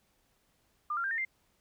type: tone with pitch steps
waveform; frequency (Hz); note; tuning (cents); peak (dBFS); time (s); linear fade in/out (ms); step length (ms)
sine; 1203 / 1381.9 / 1587.4 / 1823.4 / 2095; D6 / F6 / G6 / A#6 / C7; +41 / -19 / +21 / -39 / +2; -30; 0.9-1.25; 5; 70
effects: pink hiss -72 dBFS RMS until 1.6 s